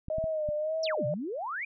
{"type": "clicks", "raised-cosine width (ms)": 5, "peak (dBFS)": -26, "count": 4, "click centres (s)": [0.084, 0.184, 0.241, 0.489]}
{"type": "tone with vibrato", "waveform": "sine", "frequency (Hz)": 620, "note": "D#5", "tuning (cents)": -6, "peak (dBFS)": -28, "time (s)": [0.1, 1.14], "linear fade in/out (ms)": 2, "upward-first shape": "sine", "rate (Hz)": 1.8, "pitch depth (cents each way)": 63}
{"type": "exponential two-way sweep", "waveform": "sine", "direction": "down then up", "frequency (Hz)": [6130, 118.5, 2458], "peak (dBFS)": -32, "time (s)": [0.83, 1.65], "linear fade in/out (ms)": 5, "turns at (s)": 1.06}
{"effects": []}